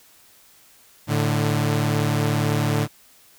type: tone pair together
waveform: sawtooth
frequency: 110 / 147.94 Hz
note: A2 / D3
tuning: 0 / +13 cents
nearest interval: perfect fourth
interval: 513 cents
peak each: -18 dBFS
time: 1.07-2.88 s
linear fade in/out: 50 ms
effects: white hiss -53 dBFS RMS until 3.38 s